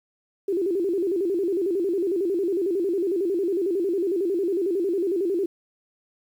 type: tone with vibrato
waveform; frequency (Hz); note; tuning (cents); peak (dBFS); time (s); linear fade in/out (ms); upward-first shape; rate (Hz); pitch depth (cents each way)
sine; 367.4; F#4; -12; -21; 0.48-5.46; 5; square; 11; 130
effects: 9-bit